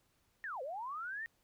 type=linear two-way sweep; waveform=sine; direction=down then up; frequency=1873 to 490 to 1873 Hz; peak=-39 dBFS; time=0.44-1.26 s; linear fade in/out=0 ms; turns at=0.62 s; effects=pink hiss -75 dBFS RMS until 1.43 s